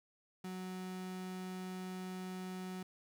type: tone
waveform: 35% pulse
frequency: 185 Hz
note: F#3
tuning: in tune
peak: -40 dBFS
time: 0.44-2.83 s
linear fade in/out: 5 ms
effects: none